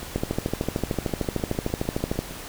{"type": "two click trains", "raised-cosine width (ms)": 2, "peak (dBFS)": [-23, -10], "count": [16, 28], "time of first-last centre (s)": [[0.03, 2.31], [0.16, 2.19]], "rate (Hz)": [6.58, 13.3], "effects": ["pink hiss -38 dBFS RMS until 2.48 s"]}